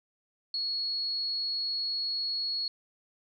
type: tone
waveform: sine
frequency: 4342 Hz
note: C#8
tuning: 37 cents flat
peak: -29 dBFS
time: 0.54-2.68 s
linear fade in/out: 2 ms
effects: none